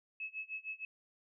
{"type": "tone with tremolo", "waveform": "sine", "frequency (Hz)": 2588, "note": "E7", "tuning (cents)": -32, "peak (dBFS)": -37, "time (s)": [0.2, 0.85], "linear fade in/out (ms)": 2, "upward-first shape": "sine", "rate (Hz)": 6.5, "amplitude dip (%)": 95, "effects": []}